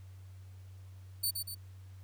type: tone with echo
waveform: 10% pulse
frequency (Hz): 4518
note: C#8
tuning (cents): +32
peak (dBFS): -23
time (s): 1.23-1.31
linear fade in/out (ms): 10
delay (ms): 120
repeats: 2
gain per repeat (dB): -5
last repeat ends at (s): 1.55
effects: added 94 Hz sine -48 dBFS peak until 2.03 s + pink hiss -67 dBFS RMS until 2.03 s